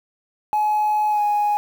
sine tone with pitch glide, 847 to 831 Hz, G#5 to G#5, +34 to +1 cents, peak -15 dBFS, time 0.53-1.57 s, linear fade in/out 0 ms, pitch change -33 cents, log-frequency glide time 1.1-1.22 s, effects tanh soft clip ceiling -13 dBFS + 7-bit

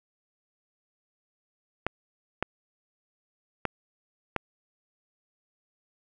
clicks, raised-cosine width 0.5 ms, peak -11 dBFS, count 4, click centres 1.866 / 2.426 / 3.653 / 4.363 s, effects none

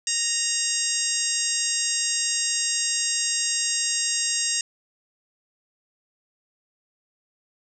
harmonic tone with a mistuned harmonic, 932.3 Hz, A#5, in tune, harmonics 2 / 3 / 4 / 5 / 6 / 7 / 8 / 9, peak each -35 / -32 / -35 / -31 / -29 / -29 / -29 / -30 dBFS, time 0.07-4.61 s, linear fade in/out 2 ms, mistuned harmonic 5, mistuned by +73 cents, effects none

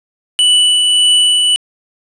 square tone with tremolo, 2967 Hz, F#7, 4 cents sharp, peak -7 dBFS, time 0.39-1.56 s, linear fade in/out 0 ms, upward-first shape triangle, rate 1.7 Hz, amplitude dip 30%, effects resampled to 22050 Hz + 8-bit

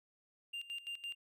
triangle tone with tremolo, 2794 Hz, F7, in tune, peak -38 dBFS, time 0.53-1.15 s, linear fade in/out 10 ms, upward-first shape square, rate 5.9 Hz, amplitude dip 80%, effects none

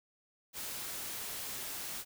white noise, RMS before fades -41 dBFS, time 0.53-2.05 s, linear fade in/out 50 ms, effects none

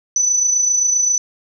sine tone with amplitude modulation, 5990 Hz, F#8, 20 cents sharp, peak -11 dBFS, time 0.16-1.18 s, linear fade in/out 2 ms, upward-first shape sine, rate 27.6 Hz, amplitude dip 45%, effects none

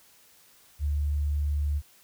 sine tone, 73.1 Hz, D2, 7 cents flat, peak -24 dBFS, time 0.79-1.82 s, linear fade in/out 50 ms, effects white hiss -58 dBFS RMS until 2.03 s

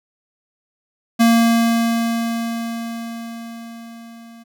square tone with level ramp, 230.9 Hz, A#3, 16 cents flat, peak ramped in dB -10 to -40 dBFS, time 1.19-4.44 s, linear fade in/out 20 ms, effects none

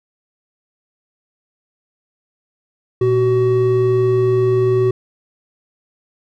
triangle tone pair together, 118.5 / 376.2 Hz, A#2 / F#4, +29 / +29 cents, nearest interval octave + minor sixth, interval 2000 cents, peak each -16 / -11 dBFS, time 3.01-4.91 s, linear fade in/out 5 ms, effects none

